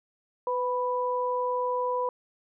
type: tone pair together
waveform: sine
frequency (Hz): 500.2 / 987.8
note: B4 / B5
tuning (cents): +22 / 0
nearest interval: octave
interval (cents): 1178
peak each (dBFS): -28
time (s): 0.47-2.09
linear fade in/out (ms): 2
effects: none